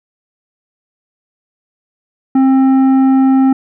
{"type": "tone with tanh clipping", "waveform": "sine", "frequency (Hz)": 265.5, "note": "C4", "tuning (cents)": 25, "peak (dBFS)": -8, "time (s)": [2.35, 3.53], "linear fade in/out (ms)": 5, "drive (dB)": 9, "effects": []}